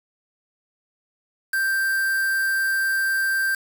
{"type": "tone with quantisation", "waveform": "triangle", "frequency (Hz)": 1572, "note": "G6", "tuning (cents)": 4, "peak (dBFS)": -18, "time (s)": [1.53, 3.55], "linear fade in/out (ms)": 5, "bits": 5, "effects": []}